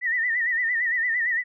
sine tone with vibrato, 1900 Hz, A#6, 33 cents sharp, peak -21 dBFS, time 0.01-1.44 s, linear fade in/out 50 ms, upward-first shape sine, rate 8.8 Hz, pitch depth 95 cents each way, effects none

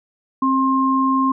sine tone pair together, 265.6 / 1062.4 Hz, C4 / C6, +26 / +26 cents, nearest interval 2 octaves, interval 2400 cents, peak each -17 dBFS, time 0.42-1.32 s, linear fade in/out 5 ms, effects none

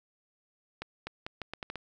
accelerating click train, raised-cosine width 0.3 ms, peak -21 dBFS, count 8, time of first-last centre 0.82-1.757 s, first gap 250 ms, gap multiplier 0.78, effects none

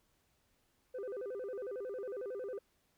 sine tone with vibrato, 450 Hz, A4, 39 cents sharp, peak -36 dBFS, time 0.94-2.59 s, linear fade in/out 10 ms, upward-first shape square, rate 11 Hz, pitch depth 210 cents each way, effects tanh soft clip ceiling -38 dBFS + pink hiss -75 dBFS RMS until 2.97 s

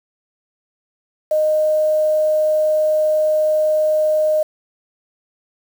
sine tone with quantisation, 617 Hz, D#5, 15 cents flat, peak -13 dBFS, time 1.31-4.43 s, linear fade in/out 5 ms, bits 6, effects none

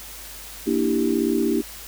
sine chord, E half-diminished seventh, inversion second, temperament equal, 233.1 / 293.7 / 329.6 / 392 Hz, Bb3 / D4 / E4 / G4, 0 / 0 / 0 / 0 cents, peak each -24 dBFS, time 0.66-1.62 s, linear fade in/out 20 ms, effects added 50 Hz sine -45 dBFS peak until 1.87 s + white hiss -39 dBFS RMS until 1.87 s

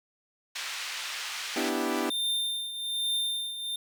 white band-pass noise, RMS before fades -36 dBFS, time 0.55-1.7 s, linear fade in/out 10 ms, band 1300 to 4200 Hz, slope 12 dB/octave
sawtooth chord, E minor seventh, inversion second, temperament equal, 246.9 / 293.7 / 329.6 / 392 Hz, B3 / D4 / E4 / G4, 0 / 0 / 0 / 0 cents, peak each -29 dBFS, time 1.56-2.1 s, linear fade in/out 5 ms
square tone with tremolo, 3610 Hz, A7, 44 cents sharp, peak -26 dBFS, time 2.1-3.76 s, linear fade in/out 5 ms, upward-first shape triangle, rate 1.2 Hz, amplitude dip 70%
effects none

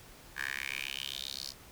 10% pulse tone with high-pass filter sweep, 67.6 Hz, C#2, 43 cents flat, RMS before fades -39 dBFS, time 0.35-1.54 s, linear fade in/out 50 ms, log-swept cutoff 1600 to 4900 Hz, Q 5, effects pink hiss -54 dBFS RMS until 1.71 s

